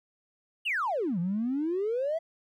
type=exponential two-way sweep; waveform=triangle; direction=down then up; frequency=3049 to 166 to 675 Hz; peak=-23 dBFS; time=0.65-2.19 s; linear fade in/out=20 ms; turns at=1.19 s; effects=tanh soft clip ceiling -24 dBFS